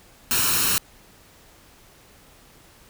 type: noise with comb filter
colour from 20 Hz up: white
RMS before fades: -21 dBFS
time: 0.31-0.78 s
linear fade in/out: 0 ms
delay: 0.73 ms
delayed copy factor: +0.6
effects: pink hiss -52 dBFS RMS until 2.89 s